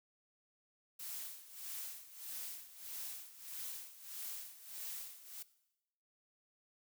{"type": "noise with tremolo", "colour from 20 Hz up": "blue", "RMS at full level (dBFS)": -44, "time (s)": [0.99, 5.43], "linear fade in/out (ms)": 10, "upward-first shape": "sine", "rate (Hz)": 1.6, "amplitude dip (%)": 80, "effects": ["noise-tail reverb RT60 0.9 s tail -18 dB re dry"]}